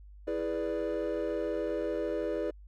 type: chord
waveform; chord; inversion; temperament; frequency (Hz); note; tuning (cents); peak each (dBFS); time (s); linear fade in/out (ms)
triangle; E dominant seventh; none; equal; 329.6 / 415.3 / 493.9 / 587.3; E4 / G#4 / B4 / D5; 0 / 0 / 0 / 0; -33; 0.27-2.51; 10
effects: tanh soft clip ceiling -22 dBFS + added 50 Hz sine -48 dBFS peak until 2.67 s